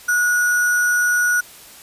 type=tone with sample-and-hold; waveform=sine; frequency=1456 Hz; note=F#6; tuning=28 cents flat; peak=-14 dBFS; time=0.08-1.41 s; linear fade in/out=10 ms; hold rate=7350 Hz; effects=white hiss -42 dBFS RMS until 1.82 s + resampled to 32000 Hz